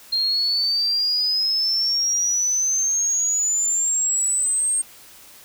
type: exponential sweep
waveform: sine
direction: up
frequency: 4186 to 8560 Hz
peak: -18 dBFS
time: 0.12-4.82 s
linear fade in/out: 10 ms
effects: white hiss -46 dBFS RMS until 5.44 s